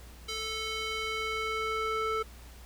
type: tone with band-pass filter sweep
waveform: square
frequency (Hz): 440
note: A4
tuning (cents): 0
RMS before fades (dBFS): -33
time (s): 0.28-2.23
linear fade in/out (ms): 10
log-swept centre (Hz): 4100 to 1200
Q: 1.3
effects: added 60 Hz sine -48 dBFS peak until 2.65 s + pink hiss -54 dBFS RMS until 2.65 s